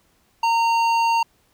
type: tone with hard clipping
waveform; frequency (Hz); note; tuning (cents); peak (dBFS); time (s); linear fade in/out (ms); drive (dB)
sine; 920; A#5; -23; -18; 0.43-1.23; 5; 11
effects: pink hiss -62 dBFS RMS until 1.53 s